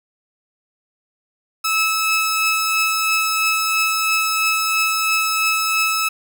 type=tone pair together; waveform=sawtooth; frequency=1301 / 2599 Hz; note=E6 / E7; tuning=-23 / -25 cents; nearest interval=octave; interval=1198 cents; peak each=-16 dBFS; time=1.64-6.09 s; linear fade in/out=10 ms; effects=none